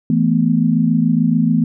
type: chord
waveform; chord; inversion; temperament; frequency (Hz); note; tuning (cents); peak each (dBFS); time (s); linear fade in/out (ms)
sine; E suspended fourth; none; equal; 164.81 / 220 / 246.9; E3 / A3 / B3; 0 / 0 / 0; -16; 0.1-1.64; 2
effects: none